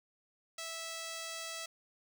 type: tone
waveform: 5% pulse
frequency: 656 Hz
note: E5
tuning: 9 cents flat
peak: -29 dBFS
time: 0.58-1.66 s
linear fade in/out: 5 ms
effects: none